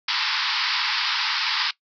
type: band-pass noise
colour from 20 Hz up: white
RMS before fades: -24 dBFS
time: 0.08-1.71 s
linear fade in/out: 5 ms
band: 850 to 5200 Hz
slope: 96 dB/octave
effects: noise-tail reverb RT60 0.1 s tail -19 dB re dry